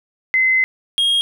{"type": "tone pair in turn", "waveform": ["sine", "triangle"], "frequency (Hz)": [2052, 3257], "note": ["C7", "G#7"], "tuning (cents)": [-34, -34], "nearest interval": "minor sixth", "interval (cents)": 800, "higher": "second", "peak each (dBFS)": [-12, -12], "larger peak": "neither", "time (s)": [[0.34, 0.64], [0.98, 1.21]], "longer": "first", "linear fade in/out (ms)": 0, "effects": []}